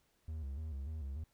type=tone with vibrato; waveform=triangle; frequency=73.42 Hz; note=D2; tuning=in tune; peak=-37 dBFS; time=0.28-1.24 s; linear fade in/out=5 ms; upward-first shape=square; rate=3.4 Hz; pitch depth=120 cents each way; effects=pink hiss -75 dBFS RMS until 1.33 s